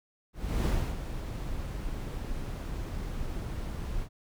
brown noise with ADSR envelope, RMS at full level -25 dBFS, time 0.33-4.09 s, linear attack 330 ms, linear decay 290 ms, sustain -10 dB, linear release 65 ms, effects none

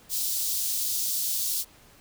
white high-pass noise, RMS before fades -28 dBFS, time 0.09-1.65 s, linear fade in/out 50 ms, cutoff 3900 Hz, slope 24 dB/octave, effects pink hiss -55 dBFS RMS until 2 s

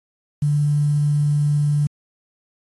sine tone with quantisation, 146.83 Hz, D3, in tune, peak -15 dBFS, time 0.42-1.87 s, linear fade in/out 5 ms, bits 7, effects AAC 32 kbps

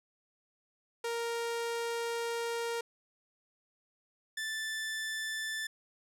sawtooth tone pair in turn, 466.2 / 1760.1 Hz, A#4 / A6, 0 / 0 cents, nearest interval octave + major seventh, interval 2300 cents, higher second, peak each -29 / -31 dBFS, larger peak first, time 1.04-2.81 / 4.37-5.67 s, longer first, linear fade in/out 5 ms, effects low-pass 12000 Hz 12 dB/octave

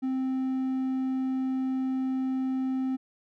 triangle tone, 261.6 Hz, C4, in tune, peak -24 dBFS, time 0.02-2.97 s, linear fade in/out 20 ms, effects none

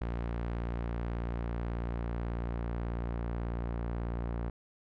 sawtooth tone with low-pass filter sweep, 58.27 Hz, A#1, in tune, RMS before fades -35 dBFS, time 0.01-4.5 s, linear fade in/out 5 ms, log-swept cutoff 2100 to 1400 Hz, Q 0.72, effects none

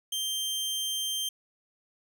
sawtooth tone, 3150 Hz, G7, 8 cents sharp, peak -26 dBFS, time 0.12-1.29 s, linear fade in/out 5 ms, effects none

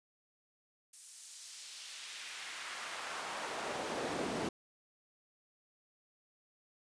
brown noise with high-pass filter sweep, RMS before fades -42 dBFS, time 0.93-4.49 s, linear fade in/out 5 ms, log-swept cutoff 9200 to 270 Hz, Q 1, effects resampled to 22050 Hz

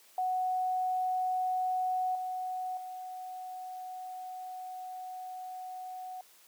sine tone with level steps, 740 Hz, F#5, in tune, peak -28 / -33 / -39 dBFS, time 0.18-6.21 s, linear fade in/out 2 ms, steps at 2.15 / 2.77 s, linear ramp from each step 2 ms, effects white hiss -60 dBFS RMS until 6.47 s + high-pass 300 Hz 12 dB/octave

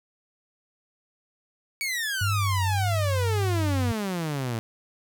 sawtooth exponential sweep, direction down, 2278 to 110 Hz, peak -23 dBFS, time 1.81-4.59 s, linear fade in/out 0 ms
sine tone with vibrato, 98 Hz, G2, in tune, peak -23 dBFS, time 2.21-3.92 s, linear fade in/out 5 ms, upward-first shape triangle, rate 1.8 Hz, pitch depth 65 cents each way
effects none

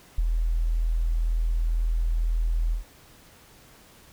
sine tone with ADSR envelope, 41 Hz, E1, 9 cents flat, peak -18 dBFS, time 0.18-2.84 s, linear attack 6 ms, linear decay 38 ms, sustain -3 dB, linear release 120 ms, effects pink hiss -53 dBFS RMS until 4.12 s

